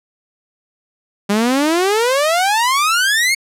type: exponential sweep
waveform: sawtooth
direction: up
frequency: 197.5 to 2217 Hz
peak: -9 dBFS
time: 1.29-3.35 s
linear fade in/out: 10 ms
effects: low-pass 12000 Hz 12 dB/octave